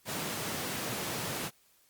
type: high-pass noise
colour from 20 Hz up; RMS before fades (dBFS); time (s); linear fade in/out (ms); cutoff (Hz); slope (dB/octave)
pink; -36; 0.05-1.51; 50; 110; 24
effects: white hiss -66 dBFS RMS until 1.89 s + Opus 48 kbps